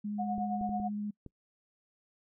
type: tone with vibrato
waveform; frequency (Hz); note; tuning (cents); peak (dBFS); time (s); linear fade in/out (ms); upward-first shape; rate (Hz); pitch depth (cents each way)
sine; 207.7; G#3; 0; -33; 0.04-1.11; 10; triangle; 15; 11
type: tone with tremolo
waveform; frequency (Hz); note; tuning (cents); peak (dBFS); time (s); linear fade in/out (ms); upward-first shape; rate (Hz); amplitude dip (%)
sine; 727; F#5; -31; -31; 0.18-0.89; 20; sine; 9.1; 60
type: clicks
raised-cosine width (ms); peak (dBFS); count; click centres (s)
3; -32; 5; 0.381 / 0.612 / 0.693 / 0.8 / 1.263
effects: noise-tail reverb RT60 0.1 s tail -25 dB re dry